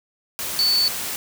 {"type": "tone in noise", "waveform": "sine", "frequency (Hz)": 4480, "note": "C#8", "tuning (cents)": 18, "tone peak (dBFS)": -16, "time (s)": [0.59, 0.88], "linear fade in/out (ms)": 0, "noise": "white", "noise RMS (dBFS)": -28, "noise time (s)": [0.39, 1.16], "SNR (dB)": 9, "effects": []}